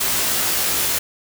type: noise with comb filter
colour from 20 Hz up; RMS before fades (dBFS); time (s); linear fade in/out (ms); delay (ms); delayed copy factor
white; -20; 0-0.99; 10; 17; +1
effects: none